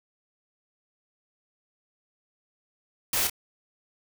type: noise with echo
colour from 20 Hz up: white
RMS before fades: -26 dBFS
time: 3.13-3.27 s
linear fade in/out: 2 ms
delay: 28 ms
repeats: 1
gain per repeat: -6 dB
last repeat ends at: 3.298 s
effects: none